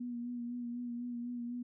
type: tone with vibrato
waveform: sine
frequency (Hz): 241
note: B3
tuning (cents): -42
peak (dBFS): -37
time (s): 0-1.63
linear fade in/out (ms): 10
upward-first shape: sine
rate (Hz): 4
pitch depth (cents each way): 28
effects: none